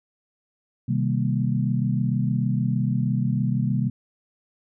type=chord; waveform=sine; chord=C minor seventh; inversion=none; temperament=equal with one note detuned; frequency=129.09 / 155.56 / 196 / 233.1 Hz; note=C3 / Eb3 / G3 / Bb3; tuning=-23 / 0 / 0 / 0 cents; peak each=-23 / -28 / -26 / -28 dBFS; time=0.88-3.9 s; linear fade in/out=10 ms; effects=none